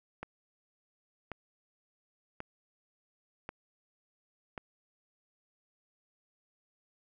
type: click train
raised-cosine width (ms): 0.5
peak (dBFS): -24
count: 5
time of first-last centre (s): 0.23-4.578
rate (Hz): 0.92
effects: none